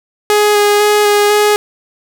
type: tone with vibrato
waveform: sawtooth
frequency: 415.3 Hz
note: G#4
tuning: in tune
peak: -4 dBFS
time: 0.3-1.56 s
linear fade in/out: 0 ms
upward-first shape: square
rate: 2 Hz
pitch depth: 11 cents each way
effects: none